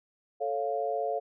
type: chord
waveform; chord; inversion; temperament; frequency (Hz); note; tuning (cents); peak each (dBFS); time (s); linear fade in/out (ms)
sine; A augmented; none; equal; 440 / 554.4 / 698.5; A4 / C#5 / E#5; 0 / 0 / 0; -33 / -33 / -31; 0.4-1.2; 20
effects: none